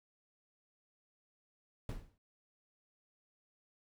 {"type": "noise with exponential decay", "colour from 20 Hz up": "brown", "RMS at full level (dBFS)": -36, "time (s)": [1.89, 2.18], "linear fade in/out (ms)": 2, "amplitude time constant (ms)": 61, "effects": []}